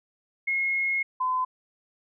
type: tone pair in turn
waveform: sine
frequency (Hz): 2160 / 1019.4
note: C#7 / C6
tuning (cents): -45 / -45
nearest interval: octave + minor second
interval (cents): 1300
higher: first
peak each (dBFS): -23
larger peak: neither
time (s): 0.47-1.03 / 1.2-1.45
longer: first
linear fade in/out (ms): 10
effects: none